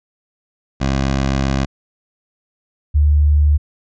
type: tone pair in turn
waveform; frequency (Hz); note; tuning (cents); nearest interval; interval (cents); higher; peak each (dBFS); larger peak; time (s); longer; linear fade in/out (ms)
15% pulse / sine; 67.4 / 73.99; C#2 / D2; -48 / +13; major second; 161; second; -9; neither; 0.8-1.66 / 2.94-3.58; first; 20
effects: resampled to 16000 Hz